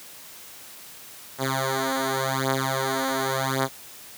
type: beating tone pair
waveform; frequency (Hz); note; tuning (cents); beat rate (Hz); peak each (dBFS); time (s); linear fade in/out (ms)
5% pulse; 132.9 / 133.79; C3 / C3; +27 / +39; 0.89; -15; 1.38-3.69; 50
effects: white hiss -44 dBFS RMS until 4.17 s + high-pass 80 Hz 12 dB/octave